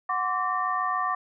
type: tone cluster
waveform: sine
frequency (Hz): 737 / 1050 / 1157 / 1819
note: F#5 / C6 / D6 / A#6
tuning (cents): -7 / +6 / -26 / -43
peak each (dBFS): -31 / -32 / -26 / -34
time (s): 0.09-1.15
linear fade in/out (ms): 5
effects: none